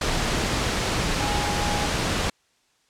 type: tone in noise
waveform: sine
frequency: 826 Hz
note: G#5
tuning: 10 cents flat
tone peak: -29 dBFS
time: 1.2-1.87 s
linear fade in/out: 5 ms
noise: pink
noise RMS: -24 dBFS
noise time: 0.01-2.3 s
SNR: -8 dB
effects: white hiss -65 dBFS RMS until 2.89 s + low-pass 7000 Hz 12 dB/octave